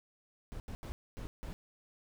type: noise bursts at uneven times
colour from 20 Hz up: brown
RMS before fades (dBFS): -42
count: 5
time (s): 0.52-0.6 / 0.68-0.75 / 0.83-0.92 / 1.17-1.27 / 1.43-1.53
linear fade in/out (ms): 0
effects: none